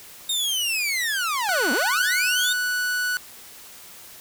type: linear two-way sweep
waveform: sawtooth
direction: down then up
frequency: 3729 to 219.1 to 3729 Hz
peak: -19 dBFS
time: 0.29-2.53 s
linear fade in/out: 5 ms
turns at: 1.72 s
type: tone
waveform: 45% pulse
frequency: 1480 Hz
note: F#6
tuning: in tune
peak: -22 dBFS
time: 1.49-3.17 s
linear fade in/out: 0 ms
effects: white hiss -44 dBFS RMS until 4.2 s